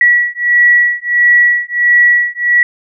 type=beating tone pair; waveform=sine; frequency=1934 / 1935.5 Hz; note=B6 / B6; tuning=-37 / -35 cents; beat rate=1.5 Hz; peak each=-10 dBFS; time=0.01-2.63 s; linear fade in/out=2 ms; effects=none